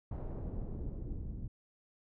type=noise with low-pass filter sweep; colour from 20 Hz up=brown; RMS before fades=-40 dBFS; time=0.11-1.48 s; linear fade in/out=5 ms; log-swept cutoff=860 to 220 Hz; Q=0.97; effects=none